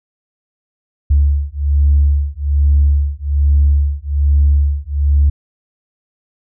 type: beating tone pair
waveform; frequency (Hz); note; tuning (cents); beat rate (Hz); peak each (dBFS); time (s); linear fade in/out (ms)
sine; 71.1 / 72.3; C#2 / D2; +45 / -27; 1.2; -12; 1.1-5.3; 10
effects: tanh soft clip ceiling -3 dBFS